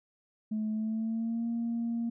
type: tone with pitch glide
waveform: sine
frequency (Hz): 216 to 232.8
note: A3 to A#3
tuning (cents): -32 to -2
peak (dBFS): -28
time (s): 0.51-2.1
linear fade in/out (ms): 10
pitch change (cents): +130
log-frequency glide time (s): 0.71-1.47
effects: tanh soft clip ceiling -26 dBFS